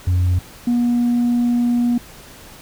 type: tone pair in turn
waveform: sine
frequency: 90.1 / 240.5 Hz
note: F#2 / B3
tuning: -45 / -46 cents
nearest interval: octave + perfect fourth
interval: 1699 cents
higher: second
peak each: -11 / -12 dBFS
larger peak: first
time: 0.07-0.39 / 0.67-1.98 s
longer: second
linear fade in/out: 5 ms
effects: tanh soft clip ceiling -12 dBFS + pink hiss -41 dBFS RMS until 2.61 s